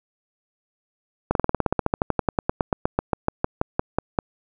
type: slowing click train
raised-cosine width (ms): 1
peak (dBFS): -5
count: 29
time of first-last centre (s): 1.31-4.188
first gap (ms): 42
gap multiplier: 1.06
effects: none